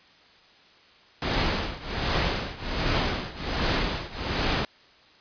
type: noise with tremolo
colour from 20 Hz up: pink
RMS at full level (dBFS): -23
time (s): 1.22-4.65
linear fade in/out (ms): 2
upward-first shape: triangle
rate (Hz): 1.3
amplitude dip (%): 90
effects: white hiss -55 dBFS RMS until 5.2 s + resampled to 11025 Hz